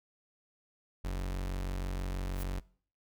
40% pulse tone, 46.25 Hz, F#1, in tune, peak -32 dBFS, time 1.04-2.6 s, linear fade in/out 10 ms
blue noise with exponential growth, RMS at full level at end -42 dBFS, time 2.28-2.43 s, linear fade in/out 5 ms, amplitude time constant 32 ms
effects noise-tail reverb RT60 0.5 s tail -22 dB re dry

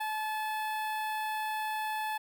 sawtooth tone with notch filter, 864 Hz, A5, 32 cents flat, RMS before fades -34 dBFS, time 0-2.18 s, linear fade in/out 10 ms, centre 6300 Hz, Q 0.64, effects none

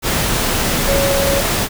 sine tone in noise, 554.4 Hz, C#5, in tune, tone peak -16 dBFS, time 0.85-1.43 s, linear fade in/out 50 ms, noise pink, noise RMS -17 dBFS, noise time 0.02-1.69 s, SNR -2 dB, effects none

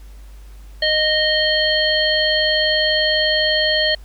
harmonic tone with a mistuned harmonic, 618 Hz, D#5, 12 cents flat, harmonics 1 / 3 / 5 / 7, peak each -20 / -20 / -20 / -20 dBFS, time 0.82-3.95 s, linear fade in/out 5 ms, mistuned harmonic 5, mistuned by +31 cents, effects added 50 Hz sine -36 dBFS peak until 4.04 s + pink hiss -52 dBFS RMS until 4.04 s

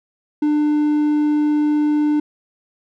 triangle tone, 298.7 Hz, D4, 29 cents sharp, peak -12 dBFS, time 0.42-2.2 s, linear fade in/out 5 ms, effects none

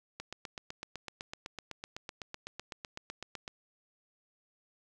click train, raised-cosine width 0.2 ms, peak -23 dBFS, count 27, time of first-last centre 0.2-3.479 s, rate 7.93 Hz, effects none

